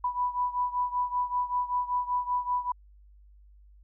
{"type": "beating tone pair", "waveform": "sine", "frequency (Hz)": [986, 991.2], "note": ["B5", "B5"], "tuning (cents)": [-3, 6], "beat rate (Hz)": 5.2, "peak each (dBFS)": [-28, -31], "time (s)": [0.04, 2.72], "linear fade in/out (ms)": 5, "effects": ["added 50 Hz sine -52 dBFS peak until 3.83 s"]}